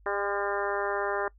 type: harmonic tone with a mistuned harmonic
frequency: 201 Hz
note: G3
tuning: 44 cents sharp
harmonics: 2 / 3 / 4 / 5 / 6 / 7 / 8 / 9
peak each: -32 / -34 / -35 / -36 / -37 / -37 / -38 / -39 dBFS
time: 0.06-1.28 s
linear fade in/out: 2 ms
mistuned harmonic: 5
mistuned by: +29 cents
effects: noise-tail reverb RT60 0.1 s tail -23 dB re dry + added 50 Hz sine -54 dBFS peak until 1.38 s